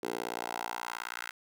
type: tone with high-pass filter sweep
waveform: 10% pulse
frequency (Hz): 58.7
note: A#1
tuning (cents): +13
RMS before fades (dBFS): -38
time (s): 0.03-1.31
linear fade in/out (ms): 5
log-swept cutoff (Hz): 410 to 1600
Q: 2.1
effects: none